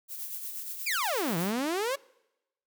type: noise with tremolo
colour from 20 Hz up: violet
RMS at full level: -36 dBFS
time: 0.08-1.53 s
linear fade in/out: 50 ms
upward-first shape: triangle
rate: 8.4 Hz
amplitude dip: 50%
type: exponential two-way sweep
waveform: sawtooth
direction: down then up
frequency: 2566 to 159.3 to 575 Hz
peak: -24 dBFS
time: 0.86-1.96 s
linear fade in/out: 10 ms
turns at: 1.37 s
effects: noise-tail reverb RT60 0.9 s tail -24 dB re dry